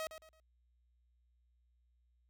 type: tone with echo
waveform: sawtooth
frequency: 635 Hz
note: D#5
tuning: 35 cents sharp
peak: -34 dBFS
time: 0-0.07 s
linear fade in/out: 0 ms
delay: 110 ms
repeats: 3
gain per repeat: -10 dB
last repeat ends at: 0.4 s
effects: added 60 Hz sine -70 dBFS peak until 2.29 s